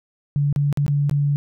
sine tone with dropouts, 143.7 Hz, D3, 37 cents flat, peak -16 dBFS, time 0.36-1.36 s, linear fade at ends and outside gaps 0 ms, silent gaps 0.527-0.561 / 0.727-0.773 / 0.864-0.88 / 1.096-1.112 s, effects none

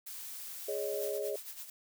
blue noise, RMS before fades -44 dBFS, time 0.06-1.12 s, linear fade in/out 10 ms
sine chord, Ab suspended fourth, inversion none, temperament equal, 415.3 / 554.4 / 622.3 Hz, Ab4 / Db5 / Eb5, 0 / 0 / 0 cents, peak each -36 / -38 / -39 dBFS, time 0.68-1.36 s, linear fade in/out 5 ms
blue noise with tremolo, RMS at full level -43 dBFS, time 1.01-1.7 s, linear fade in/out 5 ms, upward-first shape sine, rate 8.8 Hz, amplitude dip 65%
effects none

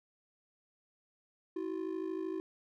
triangle ring-modulated tone, 350 Hz, F4, 4 cents sharp, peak -30 dBFS, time 1.56-2.4 s, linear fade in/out 0 ms, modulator 26.5 Hz, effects none

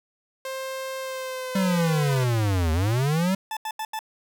sawtooth tone with pitch glide, 528 to 503.9 Hz, C5 to B4, +16 to +35 cents, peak -26 dBFS, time 0.45-2.24 s, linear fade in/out 2 ms, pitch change -81 cents, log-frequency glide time 0.99-1.76 s
square linear two-way sweep, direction down then up, 196 to 77 to 196 Hz, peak -21 dBFS, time 1.55-3.35 s, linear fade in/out 5 ms, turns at 2.72 s
40% pulse tone bursts, 876 Hz, A5, 8 cents flat, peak -27 dBFS, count 4, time 3.51-3.991 s, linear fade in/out 2 ms, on 58 ms, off 83 ms
effects none

